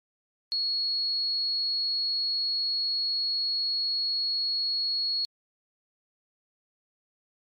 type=tone; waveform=sine; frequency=4336 Hz; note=C#8; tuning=39 cents flat; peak=-25 dBFS; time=0.52-5.25 s; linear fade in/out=0 ms; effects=MP3 64 kbps